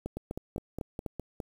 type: two click trains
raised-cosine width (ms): 2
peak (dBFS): -22 / -21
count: 7 / 5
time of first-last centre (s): 0.17-1.402 / 0.06-1.063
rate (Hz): 4.87 / 3.99
effects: 8-bit